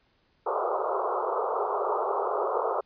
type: band-pass noise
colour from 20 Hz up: pink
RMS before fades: -28 dBFS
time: 0.46-2.81 s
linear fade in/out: 10 ms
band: 380 to 1300 Hz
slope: 96 dB/octave
effects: pink hiss -68 dBFS RMS until 2.85 s + resampled to 11025 Hz